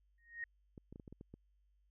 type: tone with exponential growth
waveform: sine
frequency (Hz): 1864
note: A#6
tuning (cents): -1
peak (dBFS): -37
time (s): 0.18-0.44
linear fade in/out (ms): 2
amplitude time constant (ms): 56
type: clicks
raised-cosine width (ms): 3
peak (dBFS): -38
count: 8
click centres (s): 0.778 / 0.926 / 0.959 / 0.998 / 1.078 / 1.126 / 1.211 / 1.34
effects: added 50 Hz sine -70 dBFS peak until 1.9 s